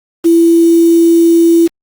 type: tone with quantisation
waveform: sine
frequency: 334.9 Hz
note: E4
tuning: 27 cents sharp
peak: -4 dBFS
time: 0.24-1.68 s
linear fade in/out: 20 ms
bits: 4
effects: Opus 32 kbps